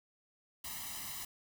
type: noise with comb filter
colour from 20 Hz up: white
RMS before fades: -43 dBFS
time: 0.64-1.25 s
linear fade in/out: 5 ms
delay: 1 ms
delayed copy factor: +0.95
effects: none